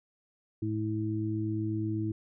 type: harmonic tone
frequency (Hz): 108.1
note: A2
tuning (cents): -30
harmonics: 1 / 2 / 3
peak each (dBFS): -32 / -38 / -32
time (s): 0.62-2.12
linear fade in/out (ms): 5
effects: none